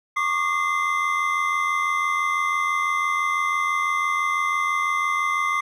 triangle tone cluster, 1111 / 1197 / 2070 Hz, C#6 / D6 / C7, +4 / +33 / -19 cents, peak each -23 dBFS, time 0.16-5.61 s, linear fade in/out 10 ms, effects none

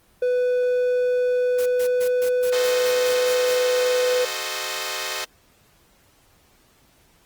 triangle tone with pitch glide, 496.9 to 499.8 Hz, B4 to B4, +11 to +21 cents, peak -16 dBFS, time 0.22-4.25 s, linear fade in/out 5 ms, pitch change +10 cents, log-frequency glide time 1.71-3.3 s
white noise bursts, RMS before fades -35 dBFS, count 10, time 1.58-3.56 s, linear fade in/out 10 ms, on 81 ms, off 130 ms
5% pulse chord, F# diminished seventh, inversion none, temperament equal, 370 / 440 / 523.3 / 622.3 Hz, F#4 / A4 / C5 / Eb5, 0 / 0 / 0 / 0 cents, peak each -23 / -21 / -20 / -19 dBFS, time 2.52-5.25 s, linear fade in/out 10 ms
effects pink hiss -58 dBFS RMS until 7.25 s + Opus 24 kbps

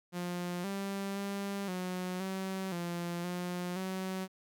sawtooth tone with pitch steps, 176.8 / 197 / 198.9 / 182.4 / 190.5 / 172.8 / 178.1 / 188.2 Hz, F3 / G3 / G3 / F#3 / G3 / F3 / F3 / F#3, +22 / +9 / +25 / -24 / -49 / -18 / +34 / +30 cents, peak -31 dBFS, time 0.12-4.28 s, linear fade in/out 50 ms, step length 520 ms, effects none

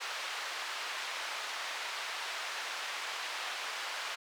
pink band-pass noise, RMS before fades -39 dBFS, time 0-4.16 s, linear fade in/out 20 ms, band 990 to 4500 Hz, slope 12 dB/octave, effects high-pass 400 Hz 12 dB/octave

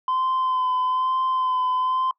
sine tone with vibrato, 1026 Hz, C6, 34 cents flat, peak -18 dBFS, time 0.08-2.11 s, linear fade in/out 2 ms, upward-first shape sine, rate 1.1 Hz, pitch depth 21 cents each way, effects noise-tail reverb RT60 0.1 s tail -22 dB re dry + tanh soft clip ceiling -18 dBFS

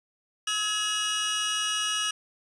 sawtooth tone cluster, 1285 / 1678 / 2895 Hz, E6 / G#6 / F#7, -45 / +17 / -38 cents, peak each -29 / -31 / -24 dBFS, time 0.47-2.11 s, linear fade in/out 5 ms, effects resampled to 24000 Hz + 9-bit

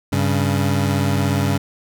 25% pulse tone pair together, 97.7 / 138.17 Hz, G2 / C#3, -5 / -5 cents, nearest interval tritone, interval 600 cents, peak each -15 / -16 dBFS, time 0.12-1.58 s, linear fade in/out 10 ms, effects none

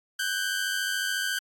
sawtooth tone pair together, 1500 / 1594 Hz, F#6 / G6, +23 / +28 cents, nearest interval minor second, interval 105 cents, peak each -26 dBFS, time 0.19-1.39 s, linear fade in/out 5 ms, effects AAC 64 kbps

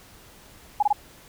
sine tone bursts, 830.6 Hz, G#5, in tune, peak -16 dBFS, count 3, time 0.8-0.929 s, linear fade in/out 5 ms, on 27 ms, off 24 ms, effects pink hiss -50 dBFS RMS until 1.28 s

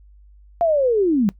sine linear sweep, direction down, 698.5 to 186.2 Hz, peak -14 dBFS, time 0.61-1.29 s, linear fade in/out 0 ms, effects noise-tail reverb RT60 0.1 s tail -20 dB re dry + added 50 Hz sine -45 dBFS peak until 1.39 s

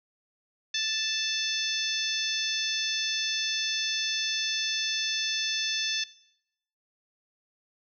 harmonic tone, 880 Hz, A5, in tune, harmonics 2 / 3 / 4 / 5 / 6 / 7, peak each -36 / -35 / -30 / -36 / -34 / -35 dBFS, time 0.74-6.04 s, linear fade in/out 5 ms, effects noise-tail reverb RT60 0.8 s tail -21 dB re dry

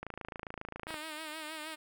click train, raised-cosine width 0.5 ms, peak -25 dBFS, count 26, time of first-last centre 0.03-0.942 s, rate 27.4 Hz
5% pulse tone with vibrato, 311.1 Hz, D#4, in tune, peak -29 dBFS, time 0.87-1.76 s, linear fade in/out 20 ms, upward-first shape sine, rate 6.4 Hz, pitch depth 55 cents each way
effects none

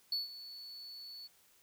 triangle tone with ADSR envelope, 4438 Hz, C#8, 1 cent sharp, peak -29 dBFS, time 0.12-1.28 s, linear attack 3 ms, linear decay 150 ms, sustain -16 dB, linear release 22 ms, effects tanh soft clip ceiling -25 dBFS + white hiss -67 dBFS RMS until 1.62 s

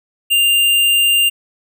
square tone, 2795 Hz, F7, 1 cent sharp, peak -11 dBFS, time 0.3-1.3 s, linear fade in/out 20 ms, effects none

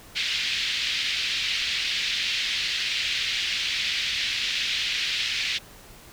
white band-pass noise, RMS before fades -27 dBFS, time 0.15-5.59 s, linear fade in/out 20 ms, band 2100 to 4100 Hz, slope 24 dB/octave, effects pink hiss -48 dBFS RMS until 6.12 s

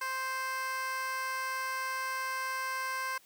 15% pulse tone with high-pass filter, 523.3 Hz, C5, in tune, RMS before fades -35 dBFS, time 0.01-3.18 s, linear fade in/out 5 ms, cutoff 1100 Hz, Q 1.6, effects white hiss -62 dBFS RMS until 3.25 s + high-pass 100 Hz 12 dB/octave

